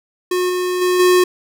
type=tone with level steps; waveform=square; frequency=362.4 Hz; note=F#4; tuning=36 cents flat; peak=-16 / -18 / -14 / -10 dBFS; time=0.31-1.24 s; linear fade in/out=5 ms; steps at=0.49 / 0.81 / 0.99 s; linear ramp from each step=10 ms; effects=none